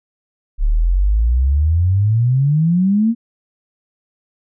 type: exponential sweep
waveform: sine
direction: up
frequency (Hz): 34.62 to 236.7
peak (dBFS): -11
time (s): 0.58-3.15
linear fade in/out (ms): 50
effects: none